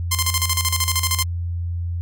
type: tone with tremolo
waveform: 5% pulse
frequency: 1046.5 Hz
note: C6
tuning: in tune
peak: -5 dBFS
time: 0.11-1.24 s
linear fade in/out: 10 ms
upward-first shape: square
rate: 13 Hz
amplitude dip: 75%
effects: added 86 Hz sine -22 dBFS peak until 2.01 s